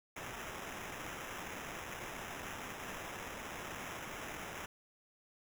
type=noise with sample-and-hold; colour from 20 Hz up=white; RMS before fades=-45 dBFS; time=0.16-4.66 s; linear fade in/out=5 ms; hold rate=4410 Hz; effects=none